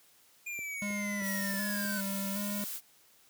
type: linear sweep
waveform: square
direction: down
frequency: 2430 to 1489 Hz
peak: -37 dBFS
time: 0.46-2.01 s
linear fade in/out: 10 ms
type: click train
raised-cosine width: 2 ms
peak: -36 dBFS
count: 5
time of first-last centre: 0.59-1.852 s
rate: 3.17 Hz
type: tone with vibrato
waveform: square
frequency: 200.6 Hz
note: G3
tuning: 40 cents sharp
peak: -35 dBFS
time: 0.82-2.64 s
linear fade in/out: 0 ms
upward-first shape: square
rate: 1.3 Hz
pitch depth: 33 cents each way
type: noise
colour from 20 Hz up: blue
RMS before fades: -39 dBFS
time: 1.22-2.81 s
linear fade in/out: 50 ms
effects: white hiss -63 dBFS RMS until 3.29 s + high-pass 80 Hz 12 dB/octave